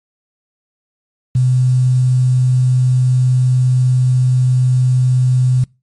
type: tone with quantisation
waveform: sine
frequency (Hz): 127.1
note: C3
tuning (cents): -50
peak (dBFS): -9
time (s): 1.35-5.64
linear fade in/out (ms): 5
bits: 6
effects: noise-tail reverb RT60 0.3 s tail -26 dB re dry + MP3 48 kbps